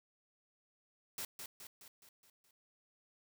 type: noise with echo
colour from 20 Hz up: white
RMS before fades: -42 dBFS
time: 1.18-1.25 s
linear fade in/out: 2 ms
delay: 210 ms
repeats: 6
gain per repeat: -5 dB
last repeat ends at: 2.51 s
effects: none